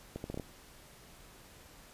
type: accelerating click train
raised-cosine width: 2 ms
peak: -25 dBFS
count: 6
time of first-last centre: 0.16-0.398 s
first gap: 81 ms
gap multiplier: 0.73
effects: pink hiss -56 dBFS RMS until 1.93 s + resampled to 32000 Hz